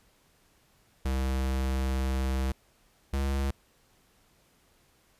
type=tone pair in turn; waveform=square; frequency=65.8 / 68.34 Hz; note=C2 / C#2; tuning=+10 / -24 cents; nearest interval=minor second; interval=66 cents; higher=second; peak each=-27 dBFS; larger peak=neither; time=1.05-2.52 / 3.13-3.51 s; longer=first; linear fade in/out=5 ms; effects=pink hiss -65 dBFS RMS until 5.19 s + resampled to 32000 Hz